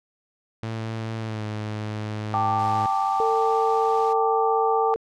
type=tone with pitch glide; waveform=sawtooth; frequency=111.9 to 106.91 Hz; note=A2 to A2; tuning=+30 to -49 cents; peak=-24 dBFS; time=0.63-2.86 s; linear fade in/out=0 ms; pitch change=-79 cents; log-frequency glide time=1.22-1.43 s
type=chord; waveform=sine; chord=G suspended second; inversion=none; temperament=equal; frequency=784 / 880 / 1174.7 Hz; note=G5 / A5 / D6; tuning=0 / 0 / 0 cents; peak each=-23 / -26 / -26 dBFS; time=2.34-4.94 s; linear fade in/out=0 ms
type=noise; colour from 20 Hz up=white; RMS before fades=-41 dBFS; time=2.58-4.14 s; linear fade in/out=20 ms
type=tone; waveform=sine; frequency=450 Hz; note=A4; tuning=39 cents sharp; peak=-22 dBFS; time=3.2-4.96 s; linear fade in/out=0 ms
effects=low-pass 5000 Hz 12 dB/octave